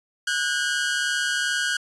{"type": "tone pair together", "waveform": "sawtooth", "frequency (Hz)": [1465.5, 1608], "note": ["F#6", "G6"], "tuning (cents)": [-17, 44], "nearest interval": "major second", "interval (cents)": 161, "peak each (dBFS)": [-21, -22], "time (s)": [0.27, 1.77], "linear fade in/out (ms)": 5, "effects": ["resampled to 22050 Hz"]}